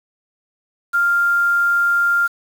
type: tone with quantisation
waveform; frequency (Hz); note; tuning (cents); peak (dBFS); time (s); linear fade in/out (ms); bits
sine; 1396.9; F6; 0; -13; 0.93-2.28; 20; 6
effects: none